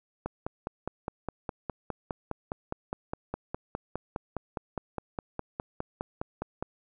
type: click train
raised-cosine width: 1 ms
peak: -18 dBFS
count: 32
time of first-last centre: 0.26-6.626 s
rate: 4.87 Hz
effects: none